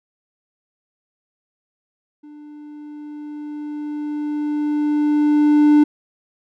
triangle tone with level ramp, 297.3 Hz, D4, 21 cents sharp, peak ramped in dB -36 to -6 dBFS, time 2.23-5.84 s, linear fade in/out 10 ms, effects none

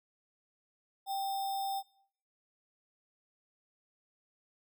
sine tone with sample-and-hold, 784 Hz, G5, in tune, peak -32 dBFS, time 1.06-1.83 s, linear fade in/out 50 ms, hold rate 4410 Hz, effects noise-tail reverb RT60 0.6 s tail -20 dB re dry

